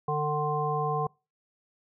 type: harmonic tone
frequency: 150 Hz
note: D3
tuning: 37 cents sharp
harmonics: 1 / 3 / 5 / 7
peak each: -31 / -31 / -31 / -31 dBFS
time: 0.08-1.07 s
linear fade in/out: 5 ms
effects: noise-tail reverb RT60 0.3 s tail -26 dB re dry